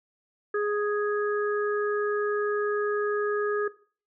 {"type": "harmonic tone", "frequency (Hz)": 415.4, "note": "G#4", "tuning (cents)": 0, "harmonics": [1, 3, 4], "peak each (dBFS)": [-25, -33, -33], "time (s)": [0.54, 3.68], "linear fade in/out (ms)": 5, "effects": ["noise-tail reverb RT60 0.4 s tail -17 dB re dry"]}